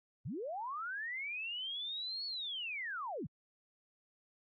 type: linear two-way sweep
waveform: sine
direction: up then down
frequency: 92 to 4435 to 92 Hz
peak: -38 dBFS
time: 0.25-3.27 s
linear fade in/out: 10 ms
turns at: 2.26 s
effects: AAC 48 kbps